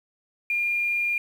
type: tone with quantisation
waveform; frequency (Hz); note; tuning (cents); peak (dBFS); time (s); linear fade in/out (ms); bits
sine; 2408; D7; +43; -22; 0.5-1.18; 2; 8
effects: none